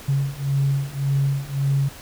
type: beating tone pair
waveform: sine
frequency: 137.4 / 139.2 Hz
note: C#3 / C#3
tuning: -15 / +8 cents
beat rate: 1.8 Hz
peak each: -22 / -21 dBFS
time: 0.08-1.89 s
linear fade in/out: 10 ms
effects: tanh soft clip ceiling -11 dBFS + pink hiss -41 dBFS RMS until 2.01 s